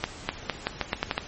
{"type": "accelerating click train", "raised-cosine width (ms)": 0.3, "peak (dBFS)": -8, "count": 9, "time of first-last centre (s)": [0.04, 1.179], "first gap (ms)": 250, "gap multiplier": 0.83, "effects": ["pink hiss -42 dBFS RMS until 1.27 s", "MP3 32 kbps"]}